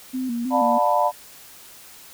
sine tone with vibrato, 246.9 Hz, B3, in tune, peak -23 dBFS, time 0.13-0.79 s, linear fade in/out 20 ms, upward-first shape square, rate 3.1 Hz, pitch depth 76 cents each way
sine chord, B half-diminished seventh, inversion first, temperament just, 592.7 / 711.2 / 889 / 987.8 Hz, D5 / F5 / A5 / B5, +16 / +31 / +18 / 0 cents, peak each -22 dBFS, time 0.5-1.12 s, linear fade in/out 50 ms
effects white hiss -45 dBFS RMS until 2.13 s

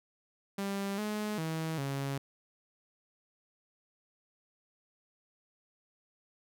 sawtooth tone with pitch steps, 197.9 / 211.4 / 160.6 / 138.1 Hz, G3 / G#3 / E3 / C#3, +17 / +31 / -45 / -6 cents, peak -29 dBFS, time 0.58-2.18 s, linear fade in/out 5 ms, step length 400 ms, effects none

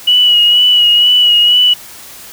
sine tone with vibrato, 2924 Hz, F#7, 21 cents flat, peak -5 dBFS, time 0.07-1.74 s, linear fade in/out 10 ms, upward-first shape sine, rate 2.1 Hz, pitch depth 30 cents each way, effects white hiss -33 dBFS RMS until 2.32 s

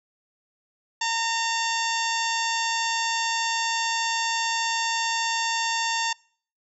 harmonic tone with a mistuned harmonic, 915 Hz, A#5, 32 cents flat, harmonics 1 / 2 / 3 / 4 / 5 / 6 / 7 / 8, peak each -27 / -30 / -32 / -33 / -34 / -35 / -35 / -36 dBFS, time 1.01-6.13 s, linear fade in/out 5 ms, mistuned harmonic 4, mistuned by -52 cents, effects noise-tail reverb RT60 0.5 s tail -25 dB re dry

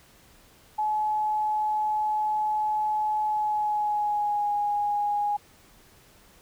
sine tone with pitch glide, 853 to 825.4 Hz, G#5 to G#5, +46 to -11 cents, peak -23 dBFS, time 0.78-5.37 s, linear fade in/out 10 ms, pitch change -57 cents, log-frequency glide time 3.25-4.52 s, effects pink hiss -56 dBFS RMS until 6.41 s

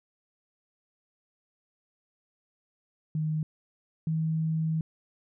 sine tone pair in turn, 155.56 / 159.66 Hz, D#3 / D#3, 0 / +45 cents, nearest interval unison, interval 45 cents, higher second, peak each -26 / -25 dBFS, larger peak second, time 3.15-3.43 / 4.07-4.81 s, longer second, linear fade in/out 2 ms, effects none

